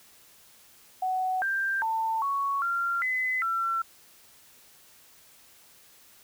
sine tone with pitch steps, 746 / 1580 / 894 / 1113 / 1382 / 2023 / 1351 Hz, F#5 / G6 / A5 / C#6 / F6 / B6 / E6, +14 / +13 / +27 / +7 / -19 / +41 / +42 cents, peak -25 dBFS, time 1.02-3.82 s, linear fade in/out 5 ms, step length 400 ms, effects white hiss -56 dBFS RMS until 6.23 s

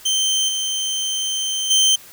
25% pulse tone with level steps, 3114 Hz, G7, 12 cents flat, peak -13 / -17 / -9 dBFS, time 0.05-1.96 s, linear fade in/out 10 ms, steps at 0.48 / 1.7 s, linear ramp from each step 10 ms, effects white hiss -43 dBFS RMS until 2.12 s

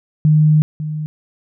sine tone pair in turn, 153.3 / 153.3 Hz, D#3 / D#3, -25 / -25 cents, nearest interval unison, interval 0 cents, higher neither, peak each -8 / -20 dBFS, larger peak first, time 0.25-0.62 / 0.8-1.06 s, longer first, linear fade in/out 0 ms, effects none

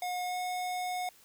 square tone with pitch glide, 722 to 727.4 Hz, F#5 to F#5, -43 to -30 cents, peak -33 dBFS, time 0.02-1.09 s, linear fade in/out 2 ms, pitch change +13 cents, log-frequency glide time 0.26-0.35 s, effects white hiss -60 dBFS RMS until 1.24 s

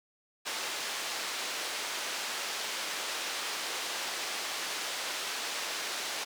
white band-pass noise, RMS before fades -36 dBFS, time 0.45-6.25 s, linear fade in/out 20 ms, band 400 to 5200 Hz, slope 12 dB/octave, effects none

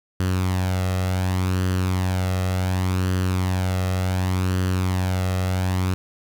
sawtooth tone with flanger, 92.5 Hz, F#2, in tune, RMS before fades -22 dBFS, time 0.2-5.94 s, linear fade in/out 0 ms, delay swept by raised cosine 0.65 to 1.56 ms, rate 0.68 Hz, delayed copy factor +0.5, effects none

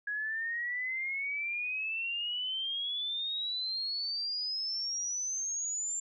sine exponential sweep, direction up, 1661.2 to 7340 Hz, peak -32 dBFS, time 0.07-6 s, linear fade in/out 5 ms, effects none

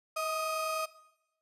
35% pulse tone pair together, 637.2 / 1244.5 Hz, D#5 / D#6, +41 / 0 cents, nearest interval octave, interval 1159 cents, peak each -33 / -32 dBFS, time 0.16-0.86 s, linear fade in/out 10 ms, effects noise-tail reverb RT60 0.9 s tail -18 dB re dry + resampled to 32000 Hz

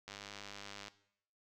click train, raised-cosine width 0.2 ms, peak -29 dBFS, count 82, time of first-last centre 0.08-0.882 s, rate 101 Hz, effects noise-tail reverb RT60 0.7 s tail -17 dB re dry

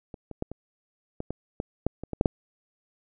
clicks, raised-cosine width 2 ms, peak -26 / -25 / -15 / -23 / -19 / -18 / -16 / -10 / -22 / -18 / -6 / -6 dBFS, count 12, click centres 0.142 / 0.313 / 0.424 / 0.516 / 1.204 / 1.306 / 1.601 / 1.866 / 2.036 / 2.133 / 2.211 / 2.258 s, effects none

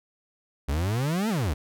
40% pulse exponential two-way sweep, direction up then down, 65.41 to 233 to 65.41 Hz, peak -23 dBFS, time 0.68-1.54 s, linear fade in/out 10 ms, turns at 1.29 s, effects none

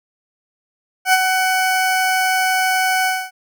20% pulse tone with ADSR envelope, 749 Hz, F#5, 21 cents sharp, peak -4 dBFS, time 1.05-3.31 s, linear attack 81 ms, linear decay 38 ms, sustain -6 dB, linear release 250 ms, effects none

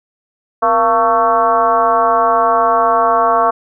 sine tone with frequency modulation, 902 Hz, A5, 43 cents sharp, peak -9 dBFS, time 0.62-3.51 s, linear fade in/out 10 ms, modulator 215 Hz, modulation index 1.8, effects none

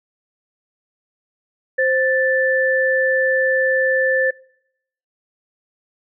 sine tone pair together, 523.3 / 1760.2 Hz, C5 / A6, 0 / 0 cents, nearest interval octave + major sixth, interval 2100 cents, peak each -17 dBFS, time 1.78-4.31 s, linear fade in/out 10 ms, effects noise-tail reverb RT60 0.8 s tail -25 dB re dry

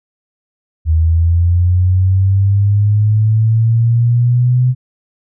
sine linear sweep, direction up, 78.8 to 127.2 Hz, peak -8 dBFS, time 0.85-4.75 s, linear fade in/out 50 ms, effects none

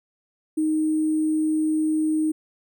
sine tone with sample-and-hold, 311.1 Hz, D#4, in tune, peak -19 dBFS, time 0.57-2.32 s, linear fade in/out 10 ms, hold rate 8820 Hz, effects none

